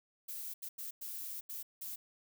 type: noise bursts at uneven times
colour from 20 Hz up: violet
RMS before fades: -43 dBFS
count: 6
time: 0.28-0.54 / 0.62-0.69 / 0.78-0.91 / 1.01-1.41 / 1.49-1.63 / 1.81-1.96 s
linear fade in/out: 10 ms
effects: none